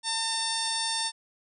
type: harmonic tone with a mistuned harmonic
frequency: 903 Hz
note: A5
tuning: 45 cents sharp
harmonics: 1 / 2 / 3 / 4 / 5 / 6 / 7 / 8 / 9 / 10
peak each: -34 / -38 / -43 / -33 / -35 / -34 / -44 / -45 / -38 / -36 dBFS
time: 0.03-1.12 s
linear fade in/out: 50 ms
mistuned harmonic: 10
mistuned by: +15 cents
effects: none